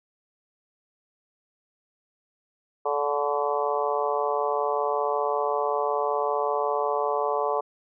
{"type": "harmonic tone with a mistuned harmonic", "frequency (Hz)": 145.3, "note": "D3", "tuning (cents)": -18, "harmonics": [3, 4, 5, 6, 7, 8], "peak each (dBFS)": [-28, -29, -30, -31, -31, -32], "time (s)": [2.85, 7.61], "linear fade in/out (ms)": 10, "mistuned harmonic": 8, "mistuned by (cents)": -37, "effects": []}